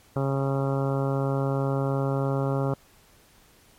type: harmonic tone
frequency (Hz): 136.7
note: C#3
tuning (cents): -24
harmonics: 1 / 2 / 3 / 4 / 5 / 6 / 7 / 8 / 9 / 10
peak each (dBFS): -25 / -31 / -31 / -31 / -38 / -38 / -41 / -41 / -40 / -42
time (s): 0.16-2.74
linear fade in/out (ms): 2
effects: pink hiss -57 dBFS RMS until 3.78 s + MP3 64 kbps